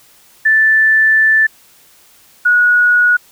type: tone pair in turn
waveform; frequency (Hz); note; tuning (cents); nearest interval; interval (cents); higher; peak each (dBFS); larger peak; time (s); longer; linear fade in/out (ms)
sine; 1760 / 1457.2; A6 / F#6; 0 / -27; minor third; 327; first; -7; neither; 0.45-1.47 / 2.45-3.17; first; 10
effects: white hiss -47 dBFS RMS until 3.31 s